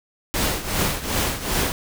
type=noise with tremolo; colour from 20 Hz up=pink; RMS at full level=-20 dBFS; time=0.34-1.72 s; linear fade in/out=0 ms; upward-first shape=triangle; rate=2.6 Hz; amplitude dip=80%; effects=none